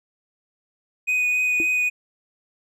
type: tone with vibrato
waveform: triangle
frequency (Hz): 2489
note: D#7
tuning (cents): 0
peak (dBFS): -17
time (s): 1.07-1.9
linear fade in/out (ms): 20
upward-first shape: triangle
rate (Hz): 3.6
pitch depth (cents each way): 12
type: tone with exponential decay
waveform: sine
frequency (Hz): 329.6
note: E4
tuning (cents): 0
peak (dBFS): -22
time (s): 1.6-1.69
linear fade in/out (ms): 0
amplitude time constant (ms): 19
effects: none